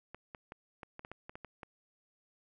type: clicks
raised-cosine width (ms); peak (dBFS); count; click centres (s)
0.5; -30; 11; 0.146 / 0.348 / 0.521 / 0.832 / 0.994 / 1.049 / 1.116 / 1.295 / 1.355 / 1.447 / 1.632
effects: none